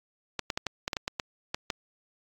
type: clicks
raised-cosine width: 0.2 ms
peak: -12 dBFS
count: 11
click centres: 0.393 / 0.502 / 0.575 / 0.667 / 0.879 / 0.932 / 0.968 / 1.079 / 1.198 / 1.545 / 1.702 s
effects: AAC 64 kbps